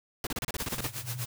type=noise bursts; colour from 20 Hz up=pink; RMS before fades=-33 dBFS; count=11; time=0.24-0.868 s; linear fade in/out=2 ms; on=28 ms; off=32 ms
type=noise with tremolo; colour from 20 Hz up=white; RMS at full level=-36 dBFS; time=0.58-1.26 s; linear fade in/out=20 ms; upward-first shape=sine; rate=8.1 Hz; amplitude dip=85%
type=band-pass noise; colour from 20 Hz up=pink; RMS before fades=-40 dBFS; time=0.74-1.25 s; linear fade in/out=5 ms; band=110 to 130 Hz; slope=96 dB/octave
effects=none